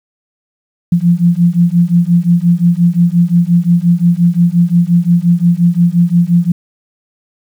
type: beating tone pair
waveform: sine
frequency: 170.1 / 175.8 Hz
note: F3 / F3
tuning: -45 / +12 cents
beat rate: 5.7 Hz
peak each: -10 dBFS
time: 0.92-6.52 s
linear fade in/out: 5 ms
effects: 7-bit